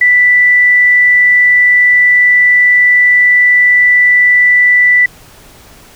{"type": "tone", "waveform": "sine", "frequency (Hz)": 1975.5, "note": "B6", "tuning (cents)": 0, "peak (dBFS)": -4, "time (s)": [0.01, 5.06], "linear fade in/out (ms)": 5, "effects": ["pink hiss -39 dBFS RMS until 5.95 s"]}